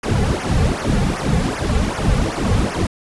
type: noise with flanger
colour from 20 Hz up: brown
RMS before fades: -18 dBFS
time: 0.03-2.87 s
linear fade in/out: 5 ms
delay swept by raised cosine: 0.24 to 3.24 ms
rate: 2.6 Hz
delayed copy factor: -0.95
effects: resampled to 24000 Hz